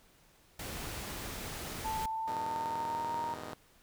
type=noise; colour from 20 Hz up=pink; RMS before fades=-41 dBFS; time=0.59-2.06 s; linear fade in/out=5 ms
type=tone with pitch glide; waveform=sine; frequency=880 to 931.3 Hz; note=A5 to A#5; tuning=0 to -2 cents; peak=-33 dBFS; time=1.84-3.35 s; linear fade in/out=20 ms; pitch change=+98 cents; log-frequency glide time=1.97-3.15 s
type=chord; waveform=5% pulse; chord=E major seventh; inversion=none; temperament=just; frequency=82.41 / 103.01 / 123.61 / 154.51 Hz; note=E2 / G#2 / B2 / D#3; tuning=0 / -14 / +2 / -12 cents; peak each=-38 dBFS; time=2.27-3.54 s; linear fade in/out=5 ms
effects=pink hiss -64 dBFS RMS until 3.82 s